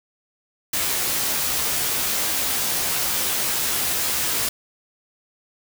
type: noise with comb filter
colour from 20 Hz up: white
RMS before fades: -23 dBFS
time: 0.73-4.49 s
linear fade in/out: 5 ms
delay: 15 ms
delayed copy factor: +0.6
effects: none